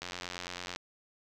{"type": "click train", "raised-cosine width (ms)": 0.2, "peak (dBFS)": -21, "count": 67, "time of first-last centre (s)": [0.02, 0.761], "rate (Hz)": 89.1, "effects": []}